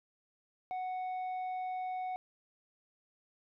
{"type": "tone with tanh clipping", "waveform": "triangle", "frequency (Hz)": 740, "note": "F#5", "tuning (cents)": 0, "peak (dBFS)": -36, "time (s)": [0.71, 2.16], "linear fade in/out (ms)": 0, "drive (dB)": 9, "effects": []}